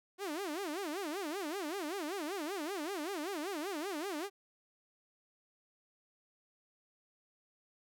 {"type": "tone with vibrato", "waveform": "sawtooth", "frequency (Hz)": 345.2, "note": "F4", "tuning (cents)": -20, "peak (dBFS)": -33, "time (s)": [0.18, 4.3], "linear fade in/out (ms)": 50, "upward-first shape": "sine", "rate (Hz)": 5.2, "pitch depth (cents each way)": 290, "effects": []}